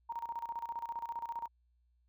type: tone with tremolo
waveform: sine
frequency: 932.3 Hz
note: A#5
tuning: in tune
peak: -35 dBFS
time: 0.09-1.48 s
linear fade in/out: 10 ms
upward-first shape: square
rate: 15 Hz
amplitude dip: 75%
effects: added 60 Hz sine -69 dBFS peak until 2.08 s